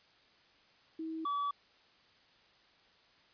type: tone pair in turn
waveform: sine / triangle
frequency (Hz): 321.4 / 1145.3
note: E4 / D6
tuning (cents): -44 / -44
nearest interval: octave + minor seventh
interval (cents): 2200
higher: second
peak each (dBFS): -37 / -30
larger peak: second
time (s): 0.99-1.25 / 1.25-1.51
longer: neither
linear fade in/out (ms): 5
effects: white hiss -65 dBFS RMS until 3.33 s + resampled to 11025 Hz